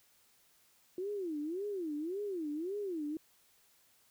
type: tone with vibrato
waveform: sine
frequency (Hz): 349.2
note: F4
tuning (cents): 0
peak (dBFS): -35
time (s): 0.98-3.17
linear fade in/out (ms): 2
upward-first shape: sine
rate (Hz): 1.8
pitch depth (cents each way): 300
effects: white hiss -68 dBFS RMS until 4.1 s